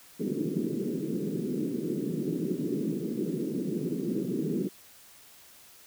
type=band-pass noise; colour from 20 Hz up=white; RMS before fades=-31 dBFS; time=0.19-4.69 s; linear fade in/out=20 ms; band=150 to 400 Hz; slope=48 dB/octave; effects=white hiss -54 dBFS RMS until 5.86 s